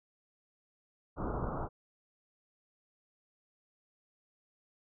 pink low-pass noise, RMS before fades -36 dBFS, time 1.16-1.69 s, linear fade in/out 50 ms, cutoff 1400 Hz, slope 96 dB/octave, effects none

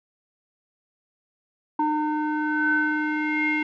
square tone with low-pass filter sweep, 304 Hz, D#4, 40 cents flat, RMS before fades -24 dBFS, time 1.79-3.63 s, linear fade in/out 5 ms, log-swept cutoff 1000 to 2300 Hz, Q 9.8, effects none

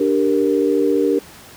sine chord, G minor, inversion second, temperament equal, 293.7 / 392 / 466.2 Hz, D4 / G4 / Bb4, 0 / 0 / 0 cents, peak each -18 dBFS, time 0-1.19 s, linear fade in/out 5 ms, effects pink hiss -41 dBFS RMS until 1.56 s + high-pass 80 Hz 12 dB/octave

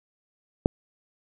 click, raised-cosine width 2 ms, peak -5 dBFS, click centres 0.659 s, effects none

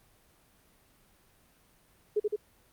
sine tone with echo, 420 Hz, G#4, 19 cents sharp, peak -23 dBFS, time 2.16-2.2 s, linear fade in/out 10 ms, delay 81 ms, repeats 2, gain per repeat -2 dB, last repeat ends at 2.362 s, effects pink hiss -64 dBFS RMS until 2.72 s + Opus 32 kbps

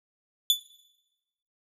40% pulse tone with exponential decay, 3478 Hz, A7, 21 cents flat, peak -13 dBFS, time 0.5-0.61 s, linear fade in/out 1 ms, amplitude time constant 23 ms, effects noise-tail reverb RT60 1.0 s tail -19 dB re dry

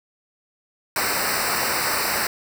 pink noise with comb filter, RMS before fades -23 dBFS, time 0.96-2.27 s, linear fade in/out 2 ms, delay 0.3 ms, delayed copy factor -0.95, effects none

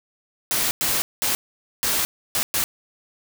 white noise bursts at uneven times, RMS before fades -22 dBFS, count 6, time 0.51-0.71 / 0.81-1.02 / 1.22-1.35 / 1.83-2.05 / 2.35-2.43 / 2.54-2.64 s, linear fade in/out 0 ms, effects none

